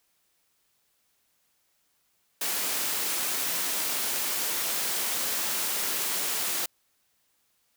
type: high-pass noise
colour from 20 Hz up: white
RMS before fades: -29 dBFS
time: 2.41-6.66 s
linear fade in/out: 5 ms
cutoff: 210 Hz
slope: 12 dB/octave
effects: white hiss -71 dBFS RMS until 7.76 s